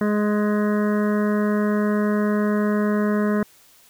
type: harmonic tone with a mistuned harmonic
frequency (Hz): 208.8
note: G#3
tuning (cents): +10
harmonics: 1 / 2 / 3 / 5 / 6 / 7 / 8 / 9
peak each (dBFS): -19 / -25 / -29 / -33 / -35 / -36 / -37 / -38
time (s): 0.01-3.43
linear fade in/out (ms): 2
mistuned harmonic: 7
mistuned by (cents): +25
effects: white hiss -53 dBFS RMS until 3.89 s